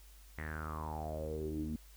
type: tone with low-pass filter sweep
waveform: sawtooth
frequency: 77.78 Hz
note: D#2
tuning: in tune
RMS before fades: -40 dBFS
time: 0.38-1.76 s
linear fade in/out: 0 ms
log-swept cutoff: 2000 to 240 Hz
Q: 9
effects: added 50 Hz sine -55 dBFS peak until 1.96 s + white hiss -63 dBFS RMS until 1.96 s